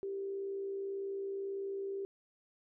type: tone with frequency modulation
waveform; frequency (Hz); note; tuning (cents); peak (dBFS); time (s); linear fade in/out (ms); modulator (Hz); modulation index
sine; 392.6; G4; +3; -36; 0.03-2.05; 0; 61.8; 0.25
effects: none